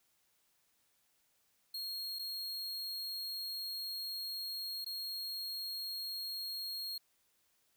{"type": "tone with dropouts", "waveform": "45% pulse", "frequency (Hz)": 4264, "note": "C8", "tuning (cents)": 32, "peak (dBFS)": -38, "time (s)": [1.74, 6.98], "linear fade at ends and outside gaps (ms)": 5, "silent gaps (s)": [[2.188, 2.192], [4.846, 4.862]], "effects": ["white hiss -75 dBFS RMS until 7.76 s"]}